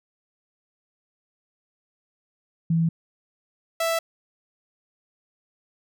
sine / sawtooth tone pair in turn, 164.81 / 660.6 Hz, E3 / E5, 0 / +4 cents, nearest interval 2 octaves, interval 2404 cents, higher second, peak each -18 dBFS, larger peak neither, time 2.7-2.89 / 3.8-3.99 s, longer neither, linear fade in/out 5 ms, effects none

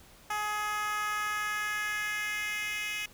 10% pulse tone with high-pass filter sweep, 420.7 Hz, G#4, 22 cents sharp, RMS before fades -33 dBFS, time 0.3-3.06 s, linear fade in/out 5 ms, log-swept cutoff 940 to 2500 Hz, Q 2.6, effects pink hiss -56 dBFS RMS until 3.13 s

